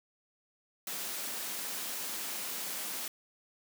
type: high-pass noise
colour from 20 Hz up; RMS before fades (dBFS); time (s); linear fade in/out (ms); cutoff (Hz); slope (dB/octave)
white; -38; 0.87-3.08; 2; 160; 96
effects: none